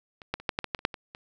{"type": "clicks", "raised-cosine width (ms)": 0.3, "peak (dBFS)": [-28, -12, -28, -9, -11, -15, -12, -30, -6, -21, -25], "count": 11, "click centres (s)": [0.218, 0.34, 0.4, 0.492, 0.589, 0.643, 0.748, 0.791, 0.851, 0.942, 1.149], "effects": []}